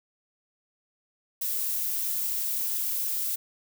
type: noise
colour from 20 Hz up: violet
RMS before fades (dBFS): -29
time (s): 1.41-3.36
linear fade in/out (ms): 10
effects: none